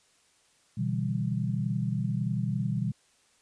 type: chord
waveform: sine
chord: E minor seventh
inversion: second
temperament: equal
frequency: 123.47 / 146.83 / 164.81 / 196 Hz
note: B2 / D3 / E3 / G3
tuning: 0 / 0 / 0 / 0 cents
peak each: -30 / -35 / -33 / -32 dBFS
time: 0.77-2.92 s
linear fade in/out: 10 ms
effects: white hiss -65 dBFS RMS until 3.41 s + resampled to 22050 Hz